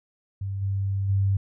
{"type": "tone with level steps", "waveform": "sine", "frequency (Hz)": 98, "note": "G2", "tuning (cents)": 0, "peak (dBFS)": [-27, -23, -19], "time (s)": [0.41, 1.37], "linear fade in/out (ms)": 5, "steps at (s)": [0.61, 1.08], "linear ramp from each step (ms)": 20, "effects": []}